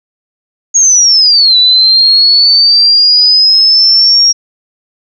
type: linear two-way sweep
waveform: sine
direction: down then up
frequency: 6645 to 3944 to 5620 Hz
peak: -3 dBFS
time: 0.74-4.33 s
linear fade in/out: 20 ms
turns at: 1.57 s
effects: none